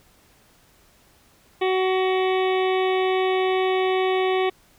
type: harmonic tone with a mistuned harmonic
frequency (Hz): 374.8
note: F#4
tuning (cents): +22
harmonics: 1 / 2 / 3 / 5 / 6 / 7 / 8 / 9 / 10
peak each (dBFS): -20 / -26 / -31 / -34 / -32 / -39 / -37 / -38 / -40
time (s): 1.61-4.5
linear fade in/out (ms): 10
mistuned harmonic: 9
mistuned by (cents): +25
effects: pink hiss -57 dBFS RMS until 4.78 s